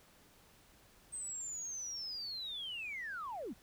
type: linear sweep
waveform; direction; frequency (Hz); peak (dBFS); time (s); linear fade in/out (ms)
sine; down; 8372 to 164.81; -39; 1.12-3.54; 20
effects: tanh soft clip ceiling -35 dBFS + pink hiss -64 dBFS RMS until 3.62 s